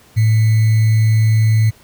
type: tone with sample-and-hold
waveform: sine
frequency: 110 Hz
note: A2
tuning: in tune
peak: -9 dBFS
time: 0.16-1.71 s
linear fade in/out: 20 ms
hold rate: 2100 Hz
effects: pink hiss -48 dBFS RMS until 1.83 s